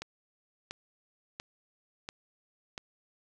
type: click train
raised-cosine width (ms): 0.2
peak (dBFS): -21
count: 5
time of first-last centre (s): 0.02-2.779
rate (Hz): 1.45
effects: none